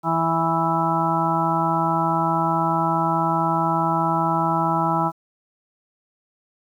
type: harmonic tone with a mistuned harmonic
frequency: 164.7 Hz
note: E3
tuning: 1 cent flat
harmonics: 1 / 2 / 4 / 5 / 6 / 7 / 8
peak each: -25 / -27 / -28 / -24 / -24 / -35 / -25 dBFS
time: 0.03-5.12 s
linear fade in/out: 50 ms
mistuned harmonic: 7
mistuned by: -17 cents
effects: 9-bit